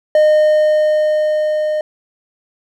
triangle tone with level ramp, 612 Hz, D#5, 29 cents flat, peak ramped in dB -5 to -13 dBFS, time 0.15-1.81 s, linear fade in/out 2 ms, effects none

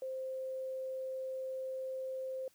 sine tone, 523.3 Hz, C5, in tune, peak -37 dBFS, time 0.02-2.48 s, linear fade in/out 2 ms, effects white hiss -69 dBFS RMS until 2.54 s

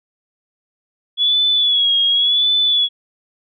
sine tone with vibrato, 3384 Hz, G#7, 32 cents sharp, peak -12 dBFS, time 1.17-2.89 s, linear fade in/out 50 ms, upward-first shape sine, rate 0.9 Hz, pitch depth 61 cents each way, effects none

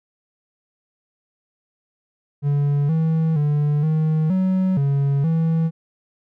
triangle tone with pitch steps, 143.4 / 161 / 147.3 / 156.9 / 187.3 / 139.8 / 162.9 Hz, D3 / E3 / D3 / D#3 / F#3 / C#3 / E3, -41 / -41 / +6 / +15 / +21 / +15 / -20 cents, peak -14 dBFS, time 2.42-5.71 s, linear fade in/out 50 ms, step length 470 ms, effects none

